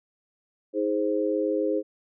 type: chord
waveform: sine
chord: Ab major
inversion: second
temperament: equal with one note detuned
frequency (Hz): 316.7 / 415.3 / 523.3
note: Eb4 / Ab4 / C5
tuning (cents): +31 / 0 / 0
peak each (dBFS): -27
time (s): 0.73-1.83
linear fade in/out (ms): 50
effects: none